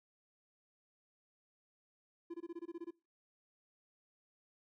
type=tone bursts; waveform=triangle; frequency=340 Hz; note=F4; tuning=46 cents flat; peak=-39 dBFS; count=10; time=2.3-2.909 s; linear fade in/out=10 ms; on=42 ms; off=21 ms; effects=noise-tail reverb RT60 0.3 s tail -22 dB re dry